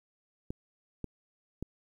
clicks, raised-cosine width 3 ms, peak -23 dBFS, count 3, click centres 0.505 / 1.043 / 1.626 s, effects 10-bit

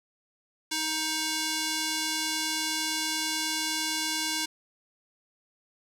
square tone with band-pass filter, 314.5 Hz, D#4, 19 cents sharp, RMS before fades -30 dBFS, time 0.71-4.46 s, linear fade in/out 10 ms, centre 5700 Hz, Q 0.88, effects none

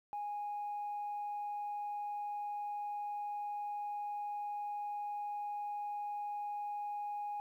sine tone, 826 Hz, G#5, 10 cents flat, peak -36 dBFS, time 0.13-7.4 s, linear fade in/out 0 ms, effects tanh soft clip ceiling -34 dBFS + 12-bit

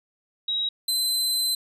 sine / sawtooth tone pair in turn, 3830 / 4058 Hz, A#7 / B7, +46 / +46 cents, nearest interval minor second, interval 100 cents, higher second, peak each -23 / -19 dBFS, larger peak second, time 0.48-0.69 / 0.88-1.55 s, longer second, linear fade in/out 5 ms, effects resampled to 32000 Hz

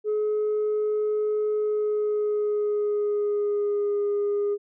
sine tone with pitch glide, 424.4 to 409.2 Hz, G#4 to G#4, +38 to -26 cents, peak -20 dBFS, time 0.04-4.58 s, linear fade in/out 50 ms, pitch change -64 cents, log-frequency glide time 1.53-3.99 s, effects tanh soft clip ceiling -20 dBFS

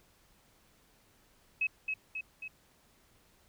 sine tone with echo, 2568 Hz, E7, 46 cents flat, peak -27 dBFS, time 1.61-1.67 s, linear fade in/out 5 ms, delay 270 ms, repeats 3, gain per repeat -4 dB, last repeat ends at 2.48 s, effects pink hiss -66 dBFS RMS until 3.48 s

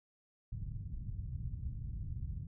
white low-pass noise, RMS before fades -41 dBFS, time 0.52-2.47 s, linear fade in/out 5 ms, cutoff 120 Hz, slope 24 dB/octave, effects none

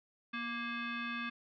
sine tone with frequency modulation, 698.5 Hz, F5, in tune, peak -36 dBFS, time 0.33-1.3 s, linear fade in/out 10 ms, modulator 936 Hz, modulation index 2.5, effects none

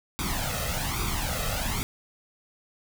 pink noise with flanger, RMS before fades -29 dBFS, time 0.19-1.83 s, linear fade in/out 0 ms, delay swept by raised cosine 0.84 to 1.58 ms, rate 1.2 Hz, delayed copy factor +0.75, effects none

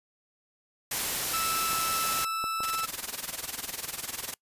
white noise, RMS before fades -30 dBFS, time 0.91-2.25 s, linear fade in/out 5 ms
40% pulse tone, 1318 Hz, E6, 1 cent flat, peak -28 dBFS, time 1.33-2.86 s, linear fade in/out 10 ms
clicks, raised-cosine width 1 ms, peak -24 dBFS, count 3, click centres 1.732 / 2.441 / 2.605 s
white noise with tremolo, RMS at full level -32 dBFS, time 2.63-4.34 s, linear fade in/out 2 ms, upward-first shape sine, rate 20 Hz, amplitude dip 80%
effects noise-tail reverb RT60 0.1 s tail -25 dB re dry + resampled to 32000 Hz

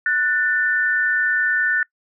sine tone pair together, 1480 / 1785.1 Hz, F#6 / A6, 0 / +25 cents, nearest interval minor third, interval 325 cents, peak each -19 dBFS, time 0.06-1.83 s, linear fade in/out 2 ms, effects noise-tail reverb RT60 0.1 s tail -25 dB re dry

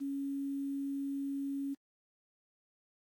sine tone with quantisation, 277.2 Hz, C#4, in tune, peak -34 dBFS, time 0-1.75 s, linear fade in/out 20 ms, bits 10, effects AAC 64 kbps

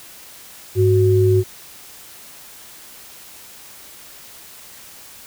sine tone pair together, 102.16 / 370 Hz, G#2 / F#4, -28 / 0 cents, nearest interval octave + minor seventh, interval 2228 cents, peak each -14 dBFS, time 0.75-1.44 s, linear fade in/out 50 ms, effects white hiss -41 dBFS RMS until 5.26 s

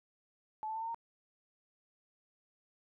sine tone with pitch steps, 865 / 879.1 / 893.4 / 908 / 922.8 Hz, A5 / A5 / A5 / A#5 / A#5, -30 / -2 / +26 / -46 / -18 cents, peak -36 dBFS, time 0.63-0.945 s, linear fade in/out 0 ms, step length 63 ms, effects none

